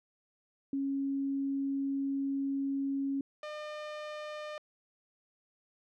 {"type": "tone pair in turn", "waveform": ["sine", "sawtooth"], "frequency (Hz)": [275, 604], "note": ["C#4", "D5"], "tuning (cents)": [-14, 48], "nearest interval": "octave + major second", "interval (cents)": 1362, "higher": "second", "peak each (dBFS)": [-30, -35], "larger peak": "first", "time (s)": [[0.73, 3.21], [3.43, 4.58]], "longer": "first", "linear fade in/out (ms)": 2, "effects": ["low-pass 4000 Hz 12 dB/octave"]}